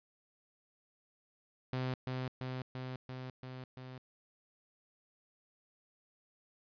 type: tone with echo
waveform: sawtooth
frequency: 128.5 Hz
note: C3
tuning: 31 cents flat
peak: -30 dBFS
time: 1.73-1.94 s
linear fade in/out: 0 ms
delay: 340 ms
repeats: 6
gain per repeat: -2 dB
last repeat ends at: 3.98 s
effects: resampled to 11025 Hz + 12-bit